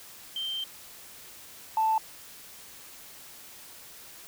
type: tone pair in turn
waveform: sine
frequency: 3136 / 881.6 Hz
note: G7 / A5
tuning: 0 / +3 cents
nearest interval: octave + minor seventh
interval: 2197 cents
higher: first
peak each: -30 / -21 dBFS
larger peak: second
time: 0.36-0.64 / 1.77-1.98 s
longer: first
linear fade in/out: 2 ms
effects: tanh soft clip ceiling -17 dBFS + white hiss -48 dBFS RMS until 4.27 s